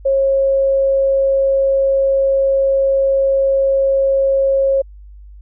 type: tone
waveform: sine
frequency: 543 Hz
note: C#5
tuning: 36 cents flat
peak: -11 dBFS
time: 0.05-4.82 s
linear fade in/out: 10 ms
effects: added 50 Hz sine -35 dBFS peak until 5.41 s